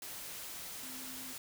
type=tone in noise; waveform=sine; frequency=258.3 Hz; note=C4; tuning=22 cents flat; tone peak=-51 dBFS; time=0.83-1.33 s; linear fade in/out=2 ms; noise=white; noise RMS=-45 dBFS; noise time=0.02-1.38 s; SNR=-9 dB; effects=none